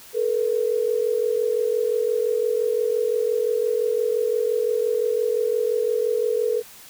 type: tone pair together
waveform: sine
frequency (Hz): 435.5 / 481.3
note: A4 / B4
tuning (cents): -18 / -45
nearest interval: major second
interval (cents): 173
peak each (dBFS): -22 / -22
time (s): 0.13-6.63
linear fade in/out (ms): 50
effects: white hiss -45 dBFS RMS until 6.89 s